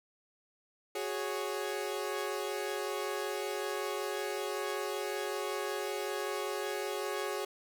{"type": "chord", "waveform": "sawtooth", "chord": "F# suspended second", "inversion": "none", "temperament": "equal", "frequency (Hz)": [370, 415.3, 554.4], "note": ["F#4", "G#4", "C#5"], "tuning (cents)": [0, 0, 0], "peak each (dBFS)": [-35, -33, -36], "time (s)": [0.95, 7.45], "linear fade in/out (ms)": 5, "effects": []}